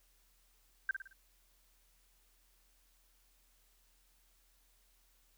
sine tone with echo, 1567 Hz, G6, 1 cent flat, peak -29 dBFS, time 0.89-0.91 s, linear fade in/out 2 ms, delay 55 ms, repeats 4, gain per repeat -7 dB, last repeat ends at 1.13 s, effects added 41 Hz sine -70 dBFS peak until 5.37 s + white hiss -72 dBFS RMS until 5.37 s

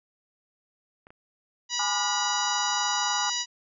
clicks, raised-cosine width 0.5 ms, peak -34 dBFS, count 2, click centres 1.069 / 1.105 s
harmonic tone, 973 Hz, B5, 26 cents flat, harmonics 1 / 2 / 3 / 4 / 5 / 6 / 7, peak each -39 / -37 / -34 / -33 / -33 / -33 / -35 dBFS, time 1.69-3.46 s, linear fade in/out 50 ms
sine chord, G# diminished seventh, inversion none, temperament just, 830.6 / 996.7 / 1196.1 / 1435.3 Hz, G#5 / B5 / D6 / F6, 0 / +16 / +31 / +47 cents, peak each -31 / -33 / -34 / -34 dBFS, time 1.79-3.3 s, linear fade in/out 5 ms
effects none

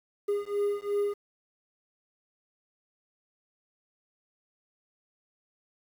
triangle beating tone pair, 406.6 / 409.4 Hz, G#4 / G#4, -37 / -25 cents, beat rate 2.8 Hz, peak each -28 dBFS, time 0.28-1.14 s, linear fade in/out 10 ms, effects 9-bit

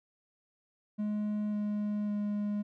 triangle tone with pitch steps, 210 / 208.4 / 206.9 Hz, G#3 / G#3 / G#3, +19 / +6 / -6 cents, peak -28 dBFS, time 0.98-2.63 s, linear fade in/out 20 ms, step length 550 ms, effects none

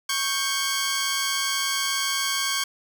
10% pulse tone pair together, 1105.5 / 1576 Hz, C#6 / G6, -5 / +9 cents, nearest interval tritone, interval 614 cents, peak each -17 / -18 dBFS, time 0.09-2.64 s, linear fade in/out 5 ms, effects none

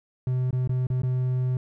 triangle tone with dropouts, 127.3 Hz, C3, 47 cents flat, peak -20 dBFS, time 0.27-1.57 s, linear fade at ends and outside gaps 2 ms, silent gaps 0.508-0.528 / 0.675-0.693 / 0.869-0.901 / 1.019-1.033 s, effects none

